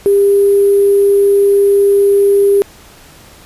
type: tone with sample-and-hold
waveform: sine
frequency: 400.3 Hz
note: G4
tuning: 36 cents sharp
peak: -6 dBFS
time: 0.06-2.62 s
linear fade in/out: 0 ms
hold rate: 11025 Hz
effects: pink hiss -40 dBFS RMS until 3.45 s + resampled to 32000 Hz